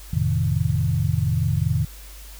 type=chord; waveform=sine; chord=F dominant seventh; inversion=none; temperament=equal; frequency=87.31 / 110 / 130.81 / 155.56 Hz; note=F2 / A2 / C3 / Eb3; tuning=0 / 0 / 0 / 0 cents; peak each=-24 dBFS; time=0.13-1.85 s; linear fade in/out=5 ms; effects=added 50 Hz sine -39 dBFS peak until 2.39 s + white hiss -45 dBFS RMS until 2.39 s

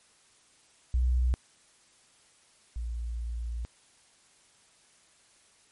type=tone pair in turn; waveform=sine; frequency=62 / 58.1 Hz; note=B1 / A#1; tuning=+7 / -5 cents; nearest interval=minor second; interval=112 cents; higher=first; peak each=-22 / -31 dBFS; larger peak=first; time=0.94-1.34 / 2.76-3.65 s; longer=second; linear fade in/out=0 ms; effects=white hiss -62 dBFS RMS until 5.71 s + MP3 48 kbps

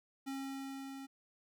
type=tone with level ramp; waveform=square; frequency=271.1 Hz; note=C#4; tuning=38 cents flat; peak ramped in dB=-39 to -46 dBFS; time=0.26-1.07 s; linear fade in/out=20 ms; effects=none

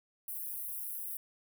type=high-pass noise; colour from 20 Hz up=white; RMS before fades=-40 dBFS; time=0.28-1.17 s; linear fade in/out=2 ms; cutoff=10000 Hz; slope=48 dB/octave; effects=none

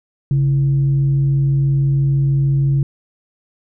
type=tone with frequency modulation; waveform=sine; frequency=138.59 Hz; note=C#3; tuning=in tune; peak=-12 dBFS; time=0.31-2.83 s; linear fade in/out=2 ms; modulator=191 Hz; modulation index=0.21; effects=none

